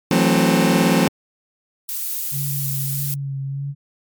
sawtooth chord, F# half-diminished seventh, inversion third, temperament just, 166.5 / 185 / 222 / 266.4 Hz, E3 / F#3 / A3 / C4, +18 / 0 / +16 / +31 cents, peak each -15 dBFS, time 0.11-1.08 s, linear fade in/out 2 ms
violet noise, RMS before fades -25 dBFS, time 1.89-3.14 s, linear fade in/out 0 ms
sine tone with vibrato, 138.59 Hz, C#3, in tune, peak -23 dBFS, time 2.31-3.75 s, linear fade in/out 50 ms, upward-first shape sine, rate 1.6 Hz, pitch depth 30 cents each way
effects MP3 96 kbps

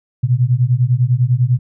sine beating tone pair, 119.4 / 129.4 Hz, A#2 / C3, +42 / -19 cents, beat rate 10 Hz, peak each -14 dBFS, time 0.23-1.59 s, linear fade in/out 10 ms, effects none

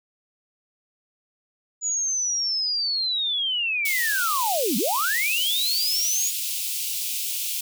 sine linear two-way sweep, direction down then up, 6940 to 181.1 to 6940 Hz, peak -22 dBFS, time 1.81-6.32 s, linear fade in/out 50 ms, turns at 4.77 s
white high-pass noise, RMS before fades -28 dBFS, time 3.85-7.61 s, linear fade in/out 5 ms, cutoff 2500 Hz, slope 48 dB/octave
effects none

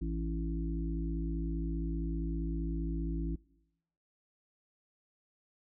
harmonic tone, 55.2 Hz, A1, 6 cents sharp, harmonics 1 / 3 / 5 / 6, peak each -34 / -39 / -41 / -42 dBFS, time 0.01-3.36 s, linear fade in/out 10 ms, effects noise-tail reverb RT60 0.9 s tail -23 dB re dry

